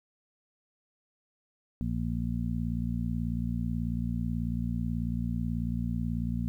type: harmonic tone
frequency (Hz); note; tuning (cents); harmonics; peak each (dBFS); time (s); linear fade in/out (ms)
58.27; A#1; 0; 1 / 2 / 3 / 4; -34 / -34 / -34 / -34; 1.81-6.48; 0
effects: 11-bit